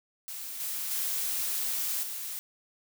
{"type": "noise with level steps", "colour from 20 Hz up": "blue", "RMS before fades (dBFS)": [-39, -34, -31, -37], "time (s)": [0.28, 2.39], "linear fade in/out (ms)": 0, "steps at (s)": [0.6, 0.91, 2.03], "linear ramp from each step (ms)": 2, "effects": []}